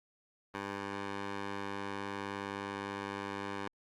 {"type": "tone with band-pass filter", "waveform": "15% pulse", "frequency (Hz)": 99.6, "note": "G2", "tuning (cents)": 28, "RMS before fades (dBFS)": -40, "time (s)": [0.54, 3.68], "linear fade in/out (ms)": 5, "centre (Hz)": 1200, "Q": 0.66, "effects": ["Opus 32 kbps"]}